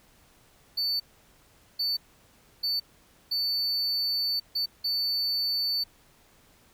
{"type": "tone bursts at uneven times", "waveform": "triangle", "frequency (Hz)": 4500, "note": "C#8", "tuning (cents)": 25, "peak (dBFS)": -24, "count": 6, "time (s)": [[0.77, 1], [1.79, 1.97], [2.63, 2.8], [3.31, 4.4], [4.55, 4.66], [4.84, 5.84]], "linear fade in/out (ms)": 10, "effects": ["pink hiss -60 dBFS RMS until 6.73 s"]}